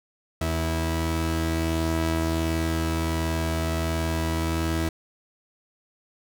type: tone pair together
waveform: sawtooth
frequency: 81.4 / 325.9 Hz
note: E2 / E4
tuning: -21 / -20 cents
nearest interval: 2 octaves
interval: 2401 cents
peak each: -21 / -24 dBFS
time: 0.41-4.89 s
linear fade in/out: 5 ms
effects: none